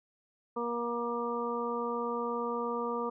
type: harmonic tone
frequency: 237.1 Hz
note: A#3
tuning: 30 cents sharp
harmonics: 1 / 2 / 3 / 4 / 5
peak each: -38 / -34 / -45 / -38 / -37 dBFS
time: 0.56-3.1 s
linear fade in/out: 10 ms
effects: none